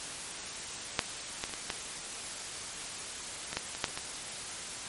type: clicks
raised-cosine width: 0.2 ms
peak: -7 / -15 / -25 / -19 / -13 / -17 / -12 / -20 / -9 / -25 / -17 dBFS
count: 11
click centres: 0.992 / 1.439 / 1.495 / 1.538 / 1.702 / 3.53 / 3.57 / 3.75 / 3.842 / 3.882 / 3.975 s
effects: white hiss -40 dBFS RMS until 4.88 s + MP3 48 kbps

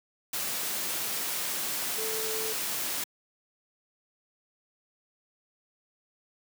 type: tone in noise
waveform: sine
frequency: 440 Hz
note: A4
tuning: in tune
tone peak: -35 dBFS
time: 1.98-2.53 s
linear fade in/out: 5 ms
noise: white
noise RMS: -32 dBFS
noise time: 0.33-3.04 s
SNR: -6 dB
effects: high-pass 150 Hz 12 dB/octave

